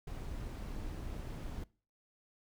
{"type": "noise with amplitude modulation", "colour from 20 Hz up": "brown", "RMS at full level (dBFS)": -40, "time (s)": [0.07, 1.64], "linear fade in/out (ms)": 5, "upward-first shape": "sine", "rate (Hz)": 280, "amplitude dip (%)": 40, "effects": ["noise-tail reverb RT60 0.4 s tail -23 dB re dry"]}